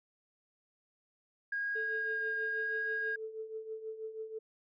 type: tone with vibrato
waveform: sine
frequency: 1630 Hz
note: G#6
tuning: 33 cents flat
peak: -32 dBFS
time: 1.52-3.16 s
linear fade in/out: 5 ms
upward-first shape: sine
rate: 0.95 Hz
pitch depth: 9 cents each way
type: tone with tremolo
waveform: sine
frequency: 440 Hz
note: A4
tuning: in tune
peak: -36 dBFS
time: 1.75-4.39 s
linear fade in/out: 10 ms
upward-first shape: triangle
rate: 6.2 Hz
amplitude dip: 75%
effects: tanh soft clip ceiling -25 dBFS